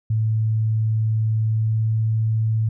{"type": "tone with pitch glide", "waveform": "sine", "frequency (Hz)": [110, 110.7], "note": ["A2", "A2"], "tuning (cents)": [0, 11], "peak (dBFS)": -17, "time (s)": [0.1, 2.69], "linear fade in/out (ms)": 5, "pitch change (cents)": 11, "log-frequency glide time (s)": [1.42, 1.95], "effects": []}